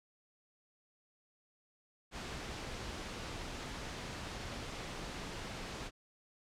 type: noise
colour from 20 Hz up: pink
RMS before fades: -43 dBFS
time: 2.11-5.91 s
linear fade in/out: 50 ms
effects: low-pass 6000 Hz 12 dB/octave